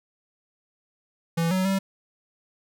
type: tone with pitch steps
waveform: square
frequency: 166.6 / 186.8 / 193.6 Hz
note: E3 / F#3 / G3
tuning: +19 / +17 / -21 cents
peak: -22 dBFS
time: 1.37-1.79 s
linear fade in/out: 10 ms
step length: 140 ms
effects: none